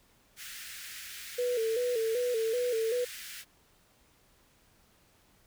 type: high-pass noise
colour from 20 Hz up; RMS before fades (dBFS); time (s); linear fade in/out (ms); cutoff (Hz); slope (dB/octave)
pink; -44; 0.36-3.45; 50; 1500; 48
type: tone with vibrato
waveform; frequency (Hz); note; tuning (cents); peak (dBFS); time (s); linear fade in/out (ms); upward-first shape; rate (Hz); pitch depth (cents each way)
sine; 469.6; A#4; +13; -27; 1.38-3.05; 10; square; 2.6; 81
effects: pink hiss -65 dBFS RMS until 5.46 s